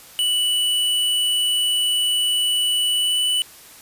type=tone with pitch glide; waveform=square; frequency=2960 to 2977 Hz; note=F#7 to F#7; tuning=0 to +10 cents; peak=-18 dBFS; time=0.19-3.42 s; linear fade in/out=0 ms; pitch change=+10 cents; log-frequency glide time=2.93-3.19 s; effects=white hiss -44 dBFS RMS until 3.81 s + resampled to 32000 Hz